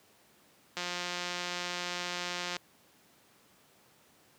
click train, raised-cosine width 0.2 ms, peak -18 dBFS, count 319, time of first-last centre 0.77-2.567 s, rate 177 Hz, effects pink hiss -63 dBFS RMS until 4.38 s + high-pass 150 Hz 12 dB/octave

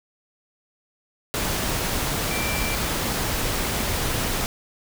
sine tone in noise, 2349 Hz, D7, in tune, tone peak -30 dBFS, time 2.31-2.75 s, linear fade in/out 0 ms, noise pink, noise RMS -25 dBFS, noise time 1.34-4.46 s, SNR -8 dB, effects none

